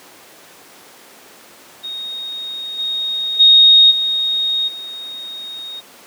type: tone with level steps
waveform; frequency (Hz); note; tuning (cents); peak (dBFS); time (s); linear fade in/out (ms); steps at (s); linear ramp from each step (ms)
sine; 3729; A#7; 0; -24 / -18 / -5 / -15 / -27; 1.83-5.81; 20; 2.78 / 3.39 / 3.9 / 4.67; 20
effects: pink hiss -42 dBFS RMS until 6.06 s + high-pass 300 Hz 12 dB/octave